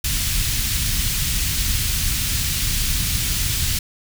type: band-stop noise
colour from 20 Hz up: pink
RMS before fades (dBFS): -21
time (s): 0.04-3.79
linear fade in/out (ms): 5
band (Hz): 120 to 2900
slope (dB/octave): 12
effects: none